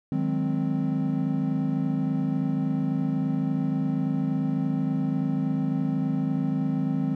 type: chord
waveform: triangle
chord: Ab dominant seventh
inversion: second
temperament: equal with one note detuned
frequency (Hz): 155.56 / 184.14 / 207.7 / 261.6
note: Eb3 / Gb3 / Ab3 / C4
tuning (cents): 0 / -8 / 0 / 0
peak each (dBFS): -26 / -29 / -29 / -25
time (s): 0.12-7.15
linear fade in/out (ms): 2
effects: none